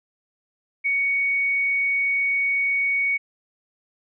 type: tone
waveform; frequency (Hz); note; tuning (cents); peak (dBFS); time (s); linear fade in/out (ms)
sine; 2233; C#7; +12; -19; 0.84-3.18; 20
effects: none